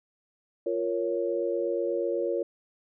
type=chord; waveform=sine; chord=Bb minor; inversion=second; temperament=equal; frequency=349.2 / 466.2 / 554.4 Hz; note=F4 / Bb4 / Db5; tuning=0 / 0 / 0 cents; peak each=-30 dBFS; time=0.66-2.43 s; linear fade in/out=5 ms; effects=none